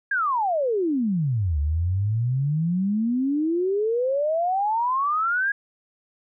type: exponential two-way sweep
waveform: sine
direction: down then up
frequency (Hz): 1661.2 to 70.9 to 1661.2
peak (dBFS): -20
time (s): 0.11-5.52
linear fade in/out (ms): 5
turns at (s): 1.59
effects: none